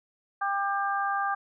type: harmonic tone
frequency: 397.8 Hz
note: G4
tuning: 25 cents sharp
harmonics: 2 / 3 / 4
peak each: -29 / -29 / -32 dBFS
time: 0.41-1.35 s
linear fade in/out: 10 ms
effects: none